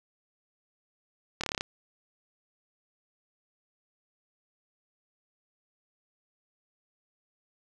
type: slowing click train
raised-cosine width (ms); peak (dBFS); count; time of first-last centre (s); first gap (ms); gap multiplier
0.2; -13; 8; 1.41-1.609; 26; 1.03
effects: none